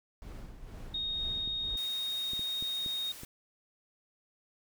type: noise with tremolo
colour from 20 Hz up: brown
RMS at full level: -42 dBFS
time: 0.22-1.76 s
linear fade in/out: 0 ms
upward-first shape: sine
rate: 2.1 Hz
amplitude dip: 55%
type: tone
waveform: sine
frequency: 3723 Hz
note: A#7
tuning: 3 cents flat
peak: -32 dBFS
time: 0.94-3.12 s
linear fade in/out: 5 ms
type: clicks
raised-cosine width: 3 ms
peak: -32 dBFS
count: 6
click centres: 1.476 / 2.334 / 2.394 / 2.625 / 2.862 / 3.234 s
type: noise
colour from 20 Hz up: white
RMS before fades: -48 dBFS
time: 1.77-3.25 s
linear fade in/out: 2 ms
effects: none